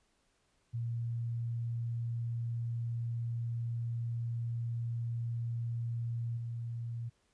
sine tone with level steps, 117.1 Hz, A#2, 8 cents sharp, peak -33 / -36 dBFS, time 0.73-7.1 s, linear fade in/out 20 ms, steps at 6.37 s, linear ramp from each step 5 ms, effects pink hiss -74 dBFS RMS until 7.33 s + resampled to 22050 Hz

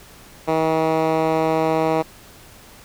10% pulse tone with band-pass filter, 159.7 Hz, D#3, 45 cents sharp, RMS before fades -19 dBFS, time 0.47-2.03 s, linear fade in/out 20 ms, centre 600 Hz, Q 0.67, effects pink hiss -45 dBFS RMS until 2.84 s

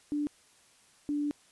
sine tone pair in turn, 294.1 / 292.4 Hz, D4 / D4, +3 / -7 cents, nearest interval unison, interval 10 cents, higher first, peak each -28 dBFS, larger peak neither, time 0.12-0.27 / 1.09-1.31 s, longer second, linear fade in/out 0 ms, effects white hiss -62 dBFS RMS until 1.51 s + resampled to 24000 Hz

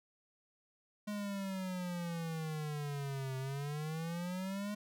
square exponential two-way sweep, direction down then up, 210 to 130.81 to 210 Hz, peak -38 dBFS, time 1.07-4.75 s, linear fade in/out 10 ms, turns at 3.37 s, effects none

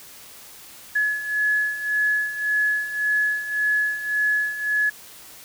sine beating tone pair, 1699 / 1700.8 Hz, G#6 / G#6, +39 / +41 cents, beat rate 1.8 Hz, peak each -26 / -21 dBFS, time 0.95-4.9 s, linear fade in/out 10 ms, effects white hiss -44 dBFS RMS until 5.44 s

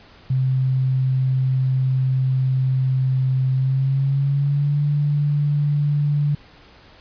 sine tone with pitch glide, 130.8 to 145.97 Hz, C3 to D3, 0 to -10 cents, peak -16 dBFS, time 0.3-6.35 s, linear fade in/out 5 ms, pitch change +190 cents, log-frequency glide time 3.53-4.82 s, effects pink hiss -48 dBFS RMS until 7 s + resampled to 11025 Hz

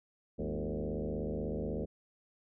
sine tone with frequency modulation, 138.59 Hz, C#3, in tune, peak -33 dBFS, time 0.38-1.86 s, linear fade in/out 20 ms, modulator 76.3 Hz, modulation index 5.5, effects none

